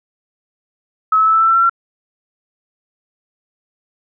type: tone with pitch steps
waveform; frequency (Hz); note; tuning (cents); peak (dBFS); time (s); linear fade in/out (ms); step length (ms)
sine; 1288 / 1298.5 / 1309 / 1319.6 / 1330.3 / 1341.1 / 1352 / 1363; E6 / E6 / E6 / E6 / E6 / E6 / E6 / F6; -41 / -26 / -13 / +1 / +15 / +29 / +43 / -43; -9; 1.12-1.696; 5; 72
effects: none

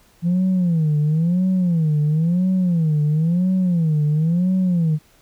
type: tone with vibrato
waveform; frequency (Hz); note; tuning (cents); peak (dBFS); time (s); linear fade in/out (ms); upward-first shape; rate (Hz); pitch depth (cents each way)
sine; 167; E3; +23; -13; 0.22-4.99; 50; sine; 0.98; 200
effects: tanh soft clip ceiling -13 dBFS + pink hiss -55 dBFS RMS until 5.21 s

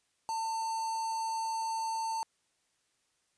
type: tone with notch filter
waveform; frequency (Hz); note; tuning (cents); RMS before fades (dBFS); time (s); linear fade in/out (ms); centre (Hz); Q
square; 897; A5; +33; -34; 0.29-2.23; 0; 2500; 1.2
effects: white hiss -75 dBFS RMS until 3.37 s + resampled to 22050 Hz

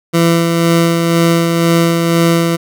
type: tone with tremolo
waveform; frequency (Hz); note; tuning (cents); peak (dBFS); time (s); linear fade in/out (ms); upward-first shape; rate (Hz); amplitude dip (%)
20% pulse; 167.8; E3; +31; -3; 0.13-2.57; 20; sine; 2; 35
effects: none

